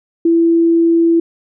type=tone; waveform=sine; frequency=333.8 Hz; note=E4; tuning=22 cents sharp; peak=-8 dBFS; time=0.25-1.2 s; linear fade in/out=5 ms; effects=none